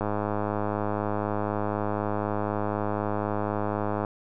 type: click train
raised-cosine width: 1 ms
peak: -14 dBFS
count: 421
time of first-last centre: 0.01-4.048 s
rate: 104 Hz
effects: none